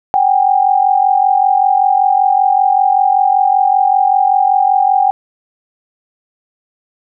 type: tone pair together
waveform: sine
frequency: 760 / 805.2 Hz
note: F#5 / G5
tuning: +46 / +46 cents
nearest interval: minor second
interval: 100 cents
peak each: -11 dBFS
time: 0.14-5.11 s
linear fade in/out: 0 ms
effects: none